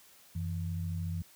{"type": "tone pair together", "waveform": "sine", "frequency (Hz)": [91.12, 164.81], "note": ["F#2", "E3"], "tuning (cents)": [-26, 0], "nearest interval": "minor seventh", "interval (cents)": 1026, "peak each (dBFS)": [-33, -37], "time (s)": [0.35, 1.22], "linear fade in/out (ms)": 5, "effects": ["white hiss -59 dBFS RMS until 1.35 s", "high-pass 60 Hz 12 dB/octave"]}